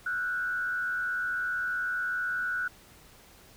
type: tone with frequency modulation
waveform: sine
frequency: 1472 Hz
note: F#6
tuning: 9 cents flat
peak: -28 dBFS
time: 0.06-2.68 s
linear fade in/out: 5 ms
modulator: 95.8 Hz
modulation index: 0.66
effects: pink hiss -55 dBFS RMS until 3.56 s